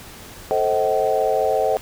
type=chord; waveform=sine; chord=A diminished seventh; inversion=none; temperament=just; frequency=440 / 528 / 633.6 / 760.3 Hz; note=A4 / C5 / Eb5 / Gb5; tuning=0 / +16 / +31 / +47 cents; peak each=-22 dBFS; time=0.51-1.77 s; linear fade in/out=0 ms; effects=pink hiss -40 dBFS RMS until 1.81 s